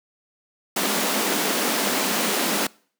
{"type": "high-pass noise", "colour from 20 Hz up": "pink", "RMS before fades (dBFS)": -23, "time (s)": [0.76, 2.67], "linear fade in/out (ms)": 5, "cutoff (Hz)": 180, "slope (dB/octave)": 96, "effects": ["noise-tail reverb RT60 0.5 s tail -25 dB re dry"]}